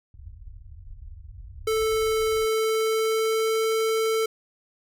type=low-pass noise; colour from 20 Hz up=pink; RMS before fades=-42 dBFS; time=0.14-2.46 s; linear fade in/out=2 ms; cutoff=100 Hz; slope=48 dB/octave
type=tone with pitch glide; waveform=square; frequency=440 to 444.1 Hz; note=A4 to A4; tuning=0 to +16 cents; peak=-22 dBFS; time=1.67-4.26 s; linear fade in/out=5 ms; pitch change=+16 cents; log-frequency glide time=2.3-3.67 s
effects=none